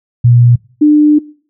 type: tone pair in turn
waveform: sine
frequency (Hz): 120.5 / 299.4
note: B2 / D4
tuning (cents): -42 / +33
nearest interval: octave + major third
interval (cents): 1575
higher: second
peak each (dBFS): -3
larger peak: neither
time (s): 0.24-0.56 / 0.81-1.19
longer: second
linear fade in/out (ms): 10
effects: noise-tail reverb RT60 0.5 s tail -23 dB re dry